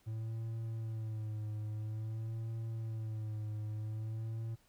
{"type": "tone with vibrato", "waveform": "triangle", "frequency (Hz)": 110, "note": "A2", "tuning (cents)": 0, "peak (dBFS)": -35, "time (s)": [0.06, 4.56], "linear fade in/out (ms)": 20, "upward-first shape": "sine", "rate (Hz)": 0.5, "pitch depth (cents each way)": 51, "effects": ["pink hiss -70 dBFS RMS until 4.68 s"]}